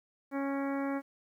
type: harmonic tone with a mistuned harmonic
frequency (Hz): 276.3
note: C#4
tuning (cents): -6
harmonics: 1 / 2 / 3 / 4 / 5 / 6 / 7 / 8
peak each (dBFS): -32 / -38 / -42 / -44 / -46 / -48 / -49 / -50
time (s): 0.31-1.02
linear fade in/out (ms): 50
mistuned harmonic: 8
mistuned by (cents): +29
effects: 11-bit